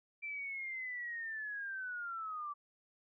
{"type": "linear sweep", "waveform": "sine", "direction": "down", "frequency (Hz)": [2349, 1151], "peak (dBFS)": -39, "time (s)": [0.22, 2.54], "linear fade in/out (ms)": 20, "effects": []}